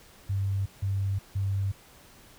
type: tone bursts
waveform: sine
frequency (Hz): 98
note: G2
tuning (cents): 0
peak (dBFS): -25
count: 3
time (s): 0.29-1.72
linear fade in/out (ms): 10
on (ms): 370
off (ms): 160
effects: pink hiss -54 dBFS RMS until 2.38 s